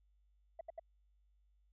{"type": "tone bursts", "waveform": "sine", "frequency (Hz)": 659.3, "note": "E5", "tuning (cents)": 0, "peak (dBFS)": -40, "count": 3, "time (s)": [0.59, 0.796], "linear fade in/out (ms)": 5, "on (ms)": 20, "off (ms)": 73, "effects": ["tanh soft clip ceiling -39 dBFS", "added 50 Hz sine -69 dBFS peak until 1.72 s"]}